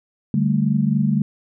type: chord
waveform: sine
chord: D suspended fourth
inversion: none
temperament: equal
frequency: 146.83 / 196 / 220 Hz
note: D3 / G3 / A3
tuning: 0 / 0 / 0 cents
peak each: -20 dBFS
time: 0.34-1.22 s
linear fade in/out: 2 ms
effects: none